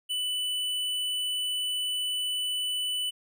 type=tone with tanh clipping; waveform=sine; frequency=2984 Hz; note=F#7; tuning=14 cents sharp; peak=-29 dBFS; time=0.09-3.11 s; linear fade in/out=20 ms; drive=15 dB; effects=none